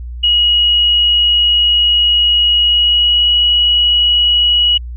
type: tone with pitch glide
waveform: sine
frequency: 2900 to 2917 Hz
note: F#7 to F#7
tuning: -35 to -25 cents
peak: -8 dBFS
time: 0.23-4.78 s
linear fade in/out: 10 ms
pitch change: +10 cents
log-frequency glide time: 2.63-3.32 s
effects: added 60 Hz sine -23 dBFS peak until 4.96 s